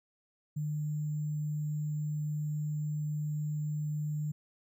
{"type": "tone with sample-and-hold", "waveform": "sine", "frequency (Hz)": 150.6, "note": "D3", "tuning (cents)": 44, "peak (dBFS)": -31, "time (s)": [0.56, 4.32], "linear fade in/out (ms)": 10, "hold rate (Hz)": 7350, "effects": []}